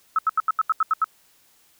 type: tone bursts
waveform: sine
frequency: 1297 Hz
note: E6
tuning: 28 cents flat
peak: -16 dBFS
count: 9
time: 0.16-1.043 s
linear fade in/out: 2 ms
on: 27 ms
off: 80 ms
effects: white hiss -59 dBFS RMS until 1.79 s